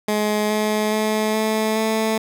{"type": "tone with pitch steps", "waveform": "15% pulse", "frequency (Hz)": [211.2, 213.4, 215.6, 217.9, 220.2], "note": ["G#3", "G#3", "A3", "A3", "A3"], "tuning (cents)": [29, 47, -35, -17, 2], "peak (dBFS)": -12, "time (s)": [0.08, 2.18], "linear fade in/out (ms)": 5, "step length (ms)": 420, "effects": []}